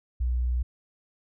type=tone; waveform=sine; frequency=61.3 Hz; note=B1; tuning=12 cents flat; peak=-23 dBFS; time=0.2-0.63 s; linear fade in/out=10 ms; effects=none